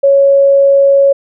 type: tone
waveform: sine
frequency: 554.4 Hz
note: C#5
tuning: in tune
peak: -4 dBFS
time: 0.03-1.13 s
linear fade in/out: 10 ms
effects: none